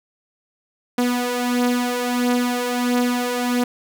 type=beating tone pair; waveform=sawtooth; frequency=244.3 / 245.8 Hz; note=B3 / B3; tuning=-19 / -8 cents; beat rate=1.5 Hz; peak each=-20 / -16 dBFS; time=0.98-3.64 s; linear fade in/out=5 ms; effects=none